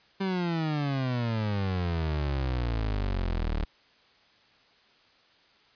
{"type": "exponential sweep", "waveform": "30% pulse", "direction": "down", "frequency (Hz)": [196, 36.33], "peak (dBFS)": -24, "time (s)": [0.2, 3.65], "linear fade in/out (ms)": 10, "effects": ["white hiss -61 dBFS RMS until 5.75 s", "resampled to 11025 Hz"]}